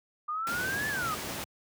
sine exponential two-way sweep, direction up then down, 1200 to 1760 to 1200 Hz, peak -30 dBFS, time 0.28-1.15 s, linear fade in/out 10 ms, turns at 0.88 s
pink noise, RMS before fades -36 dBFS, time 0.47-1.44 s, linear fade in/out 0 ms
effects high-pass 100 Hz 12 dB/octave

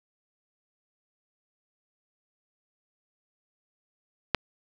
click, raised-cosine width 0.3 ms, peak -5 dBFS, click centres 4.347 s, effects none

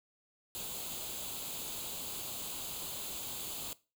white noise with comb filter, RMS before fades -41 dBFS, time 0.55-3.73 s, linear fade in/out 0 ms, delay 0.27 ms, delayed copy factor +0.7, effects noise-tail reverb RT60 0.3 s tail -19 dB re dry

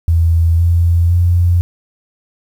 sine tone with pitch steps, 83 / 85.19 / 87.43 Hz, E2 / F2 / F2, +12 / -42 / +2 cents, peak -8 dBFS, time 0.08-1.61 s, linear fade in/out 0 ms, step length 510 ms, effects 7-bit

